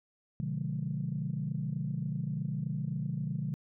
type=chord; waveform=sine; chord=B diminished seventh; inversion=none; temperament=equal; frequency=123.47 / 146.83 / 174.61 / 207.7 Hz; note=B2 / D3 / F3 / Ab3; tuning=0 / 0 / 0 / 0 cents; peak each=-38 / -34 / -37 / -40 dBFS; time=0.4-3.54 s; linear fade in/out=0 ms; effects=tanh soft clip ceiling -22 dBFS